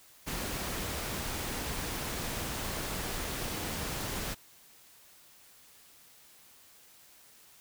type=noise; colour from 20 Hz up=pink; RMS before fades=-36 dBFS; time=0.26-4.35 s; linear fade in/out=20 ms; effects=white hiss -58 dBFS RMS until 7.6 s